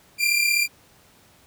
sawtooth tone pair together, 2364 / 2400 Hz, D7 / D7, +11 / +37 cents, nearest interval unison, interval 26 cents, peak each -18 dBFS, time 0.18-0.68 s, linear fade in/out 50 ms, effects pink hiss -55 dBFS RMS until 1.46 s + high-pass 60 Hz 12 dB/octave

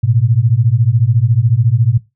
sine beating tone pair, 108.9 / 122.9 Hz, A2 / B2, -17 / -8 cents, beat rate 14 Hz, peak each -12 dBFS, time 0.03-1.98 s, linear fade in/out 10 ms, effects noise-tail reverb RT60 0.2 s tail -17 dB re dry

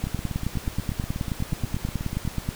two click trains, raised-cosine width 5 ms, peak -17 / -13 dBFS, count 19 / 24, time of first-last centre 0.07-2.252 / 0.04-2.489 s, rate 8.25 / 9.39 Hz, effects pink hiss -40 dBFS RMS until 2.55 s

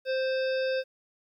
harmonic tone, 523.3 Hz, C5, in tune, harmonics 1 / 3 / 5 / 7 / 9 / 10, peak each -26 / -36 / -40 / -43 / -45 / -46 dBFS, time 0.05-0.84 s, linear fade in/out 50 ms, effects 11-bit

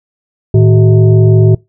sine tone with frequency modulation, 110 Hz, A2, in tune, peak -3 dBFS, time 0.54-1.55 s, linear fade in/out 5 ms, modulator 266 Hz, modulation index 0.89, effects noise-tail reverb RT60 0.2 s tail -22 dB re dry

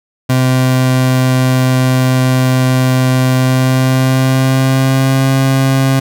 30% pulse tone with pitch glide, 128.9 to 133.91 Hz, C3 to C3, -26 to +41 cents, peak -6 dBFS, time 0.29-6 s, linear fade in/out 10 ms, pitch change +67 cents, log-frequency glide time 3.34-5.29 s, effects none

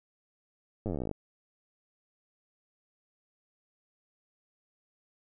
slowing click train, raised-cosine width 2 ms, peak -21 dBFS, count 19, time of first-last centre 0.86-1.113 s, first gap 9 ms, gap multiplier 1.05, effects none

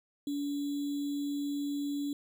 sine tone with sample-and-hold, 286.3 Hz, D4, 44 cents flat, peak -31 dBFS, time 0.27-2.13 s, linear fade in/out 2 ms, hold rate 3675 Hz, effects none

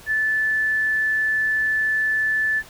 sine tone, 1747 Hz, A6, 13 cents flat, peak -18 dBFS, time 0.06-2.63 s, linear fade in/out 50 ms, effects pink hiss -45 dBFS RMS until 2.69 s

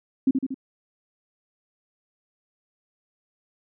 sine tone with echo, 265 Hz, C4, 22 cents sharp, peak -15 dBFS, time 0.27-0.31 s, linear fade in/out 5 ms, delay 78 ms, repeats 3, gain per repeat -4 dB, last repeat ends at 0.544 s, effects none

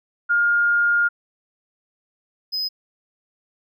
sine / triangle tone pair in turn, 1415 / 5042 Hz, F6 / D#8, +22 / +22 cents, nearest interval octave + minor seventh, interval 2200 cents, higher second, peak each -15 / -21 dBFS, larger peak first, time 0.29-1.09 / 2.52-2.69 s, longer first, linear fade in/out 20 ms, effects none

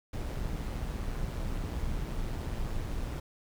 brown noise with amplitude modulation, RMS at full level -32 dBFS, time 0.13-3.2 s, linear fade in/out 5 ms, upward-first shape sine, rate 120 Hz, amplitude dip 45%, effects none

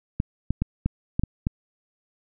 clicks, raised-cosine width 5 ms, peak -10 dBFS, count 7, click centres 0.201 / 0.506 / 0.62 / 0.86 / 1.195 / 1.236 / 1.469 s, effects none

